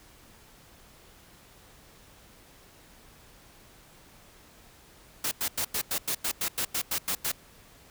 white noise bursts, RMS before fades -29 dBFS, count 13, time 5.24-7.318 s, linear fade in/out 5 ms, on 74 ms, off 93 ms, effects pink hiss -55 dBFS RMS until 7.9 s

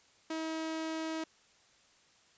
sawtooth tone, 320 Hz, D#4, 49 cents sharp, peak -31 dBFS, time 0.3-1.24 s, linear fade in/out 5 ms, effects white hiss -65 dBFS RMS until 2.37 s + resampled to 16000 Hz

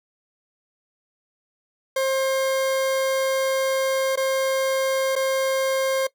40% pulse tone with dropouts, 532 Hz, C5, 29 cents sharp, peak -19 dBFS, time 1.96-6.07 s, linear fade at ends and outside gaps 5 ms, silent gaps 4.158-4.173 / 5.155-5.161 s, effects noise-tail reverb RT60 0.1 s tail -20 dB re dry

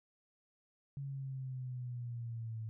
sine exponential sweep, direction down, 140 to 110 Hz, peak -39 dBFS, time 0.97-2.69 s, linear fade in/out 0 ms, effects none

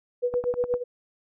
sine tone with tremolo, 490 Hz, B4, 14 cents flat, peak -20 dBFS, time 0.22-0.84 s, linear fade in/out 20 ms, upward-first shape sine, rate 8.3 Hz, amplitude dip 85%
click train, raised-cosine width 1 ms, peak -19 dBFS, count 5, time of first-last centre 0.34-0.74 s, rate 10 Hz
effects none

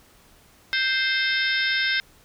harmonic tone, 523.3 Hz, C5, in tune, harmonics 3 / 4 / 5 / 6 / 7 / 8 / 9 / 10, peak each -24 / -26 / -34 / -33 / -28 / -38 / -38 / -31 dBFS, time 0.73-2 s, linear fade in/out 0 ms, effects pink hiss -55 dBFS RMS until 2.24 s

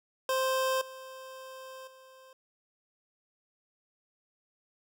25% pulse tone with level steps, 523.3 Hz, C5, in tune, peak -23 / -40 / -49 dBFS, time 0.29-2.33 s, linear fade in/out 2 ms, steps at 0.81 / 1.87 s, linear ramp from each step 5 ms, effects none

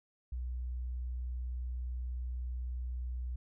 sine tone, 61.74 Hz, B1, in tune, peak -35 dBFS, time 0.32-3.36 s, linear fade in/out 5 ms, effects none

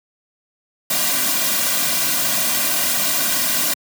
white noise with comb filter, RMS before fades -19 dBFS, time 0.9-3.74 s, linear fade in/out 5 ms, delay 2.3 ms, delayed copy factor -1, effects high-pass 150 Hz 12 dB/octave

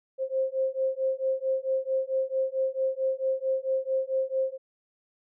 sine beating tone pair, 526 / 530.5 Hz, C5 / C5, +9 / +24 cents, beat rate 4.5 Hz, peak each -28 dBFS, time 0.18-4.58 s, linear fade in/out 50 ms, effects none

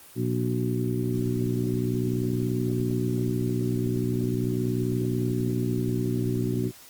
harmonic tone with a mistuned harmonic, 60.4 Hz, B1, 38 cents flat, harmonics 2 / 3 / 4 / 5 / 6, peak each -27 / -32 / -30 / -32 / -31 dBFS, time 0.15-6.72 s, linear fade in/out 50 ms, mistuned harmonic 6, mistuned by +48 cents, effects white hiss -49 dBFS RMS until 6.89 s + Opus 24 kbps

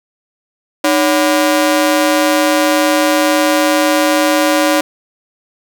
sawtooth ring-modulated tone, 435.9 Hz, A4, 16 cents flat, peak -3 dBFS, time 0.84-4.81 s, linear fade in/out 5 ms, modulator 129 Hz, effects none

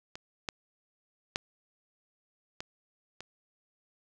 clicks, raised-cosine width 0.2 ms, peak -24 / -15 / -12 / -20 / -25 dBFS, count 5, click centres 0.155 / 0.488 / 1.359 / 2.605 / 3.206 s, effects none

